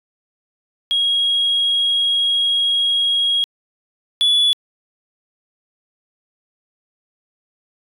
sine tone pair in turn, 3291 / 3423 Hz, G#7 / A7, -16 / -48 cents, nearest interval minor second, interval 68 cents, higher second, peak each -13 / -9 dBFS, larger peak second, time 0.91-3.44 / 4.21-4.53 s, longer first, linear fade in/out 0 ms, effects tanh soft clip ceiling -11 dBFS

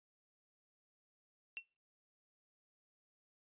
sine tone with exponential decay, 2717 Hz, F7, 48 cents flat, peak -37 dBFS, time 1.57-1.65 s, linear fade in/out 0 ms, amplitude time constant 17 ms, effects noise-tail reverb RT60 0.4 s tail -24 dB re dry + resampled to 8000 Hz

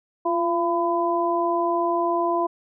sine tone cluster, 345.7 / 682 / 1005 Hz, F4 / F5 / B5, -18 / -41 / +30 cents, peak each -24 dBFS, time 0.25-2.47 s, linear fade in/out 10 ms, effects none

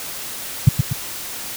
sine tone with echo, 130.81 Hz, C3, in tune, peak -3 dBFS, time 0.67-0.69 s, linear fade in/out 5 ms, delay 120 ms, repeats 2, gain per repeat -6 dB, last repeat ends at 0.93 s, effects white hiss -30 dBFS RMS until 1.56 s

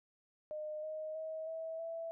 sine tone with pitch steps, 611 / 623.1 / 635.5 / 648.1 / 660.9 Hz, D#5 / D#5 / D#5 / E5 / E5, -32 / +2 / +36 / -30 / +4 cents, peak -39 dBFS, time 0.51-2.11 s, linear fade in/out 0 ms, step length 320 ms, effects none

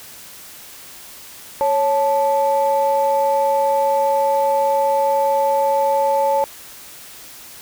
sine tone pair together, 553.4 / 875 Hz, C#5 / A5, -3 / -10 cents, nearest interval minor sixth, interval 793 cents, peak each -16 dBFS, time 1.61-6.44 s, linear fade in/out 0 ms, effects tanh soft clip ceiling -8 dBFS + white hiss -39 dBFS RMS until 7.61 s

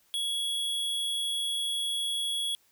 square tone, 3347 Hz, G#7, 13 cents sharp, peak -29 dBFS, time 0.14-2.55 s, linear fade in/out 0 ms, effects white hiss -66 dBFS RMS until 2.71 s

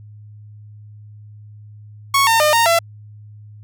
sawtooth tone with pitch steps, 1106 / 909 / 606 / 925 / 673 Hz, C#6 / A#5 / D#5 / A#5 / E5, -4 / -44 / -46 / -14 / +36 cents, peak -8 dBFS, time 2.14-2.79 s, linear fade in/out 5 ms, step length 130 ms, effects added 105 Hz sine -37 dBFS peak until 3.63 s

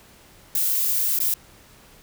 violet noise with dropouts, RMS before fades -22 dBFS, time 0.55-1.34 s, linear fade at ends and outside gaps 2 ms, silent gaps 1.189-1.201 s, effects pink hiss -51 dBFS RMS until 2.02 s

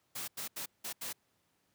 white noise bursts at uneven times, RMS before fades -40 dBFS, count 5, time 0.15-0.28 / 0.37-0.48 / 0.56-0.66 / 0.84-0.93 / 1.01-1.13 s, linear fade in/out 10 ms, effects pink hiss -75 dBFS RMS until 1.74 s + high-pass 100 Hz 12 dB/octave

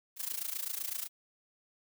blue noise with amplitude modulation, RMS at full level -34 dBFS, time 0.16-1.09 s, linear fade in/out 50 ms, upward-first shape sine, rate 27.9 Hz, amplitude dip 85%, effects none

